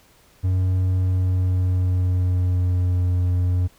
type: tone with pitch glide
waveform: triangle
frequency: 92.5 to 89.87 Hz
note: F#2 to F#2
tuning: 0 to -50 cents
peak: -15 dBFS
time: 0.43-3.68 s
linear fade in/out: 20 ms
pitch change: -50 cents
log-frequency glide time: 0.92-2.97 s
effects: pink hiss -55 dBFS RMS until 3.78 s